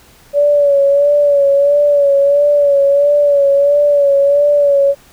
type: tone with vibrato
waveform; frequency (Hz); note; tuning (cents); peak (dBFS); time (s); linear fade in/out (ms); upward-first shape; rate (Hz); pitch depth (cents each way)
sine; 570; C#5; +48; -7; 0.33-4.95; 50; sine; 1.5; 41
effects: pink hiss -45 dBFS RMS until 5.12 s